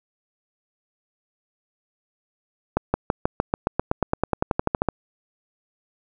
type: accelerating click train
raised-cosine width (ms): 1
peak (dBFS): -5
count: 20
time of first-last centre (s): 2.77-4.887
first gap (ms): 170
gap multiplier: 0.95
effects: none